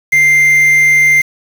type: tone with quantisation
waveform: triangle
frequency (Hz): 2093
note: C7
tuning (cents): 0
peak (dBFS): -4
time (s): 0.12-1.22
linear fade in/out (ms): 10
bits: 4
effects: none